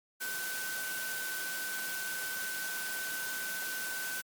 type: tone in noise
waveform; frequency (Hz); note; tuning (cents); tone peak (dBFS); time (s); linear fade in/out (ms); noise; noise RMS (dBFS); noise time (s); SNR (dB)
sine; 1521; F#6; +47; -37; 0.2-4.22; 20; white; -39; 0.2-4.22; -1
effects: high-pass 150 Hz 12 dB/octave + MP3 96 kbps